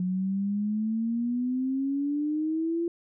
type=exponential sweep; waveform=sine; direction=up; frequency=180.4 to 343.1 Hz; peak=-25 dBFS; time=0-2.88 s; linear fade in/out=2 ms; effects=none